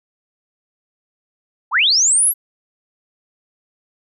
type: linear sweep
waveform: sine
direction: up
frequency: 748 to 11840 Hz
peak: -11 dBFS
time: 1.71-2.34 s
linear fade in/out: 50 ms
effects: none